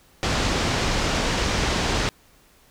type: low-pass noise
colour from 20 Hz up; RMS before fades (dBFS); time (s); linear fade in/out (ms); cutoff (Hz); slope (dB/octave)
pink; -23; 0.23-2.09; 0; 6600; 24
effects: pink hiss -56 dBFS RMS until 2.7 s